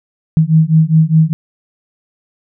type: beating tone pair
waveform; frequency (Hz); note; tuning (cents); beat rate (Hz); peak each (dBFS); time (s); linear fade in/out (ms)
sine; 156.7 / 161.6; D#3 / E3; +13 / -34; 4.9; -10; 0.37-1.33; 0
effects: none